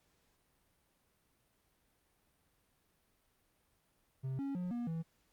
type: tone with pitch steps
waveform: triangle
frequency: 132.1 / 276.2 / 179.5 / 239.1 / 163.7 Hz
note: C3 / C#4 / F3 / A#3 / E3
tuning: +17 / -6 / +48 / +44 / -12 cents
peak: -34 dBFS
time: 4.23-5.03 s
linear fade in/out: 20 ms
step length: 160 ms
effects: pink hiss -75 dBFS RMS until 5.32 s + Opus 48 kbps